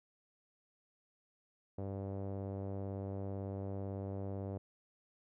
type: tone with low-pass filter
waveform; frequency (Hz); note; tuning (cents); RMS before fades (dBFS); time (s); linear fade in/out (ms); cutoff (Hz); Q
sawtooth; 98; G2; 0; -41; 1.78-4.58; 5; 580; 2
effects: none